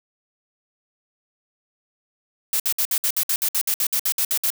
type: noise bursts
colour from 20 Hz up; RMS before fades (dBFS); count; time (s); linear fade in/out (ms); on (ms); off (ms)
blue; -21; 16; 2.53-4.503; 2; 68; 59
effects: none